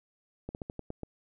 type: slowing click train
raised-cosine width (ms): 2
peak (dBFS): -24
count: 7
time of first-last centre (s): 0.49-1.033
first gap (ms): 59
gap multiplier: 1.17
effects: none